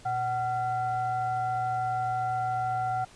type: tone with frequency modulation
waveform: sine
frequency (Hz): 749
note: F#5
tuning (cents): +21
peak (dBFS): -26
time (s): 0.05-3.05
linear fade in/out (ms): 10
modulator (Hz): 630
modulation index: 0.58
effects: pink hiss -53 dBFS RMS until 3.15 s + resampled to 22050 Hz